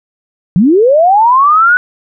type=linear sweep; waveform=sine; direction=up; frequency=158.6 to 1496 Hz; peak=-4 dBFS; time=0.56-1.77 s; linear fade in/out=0 ms; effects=none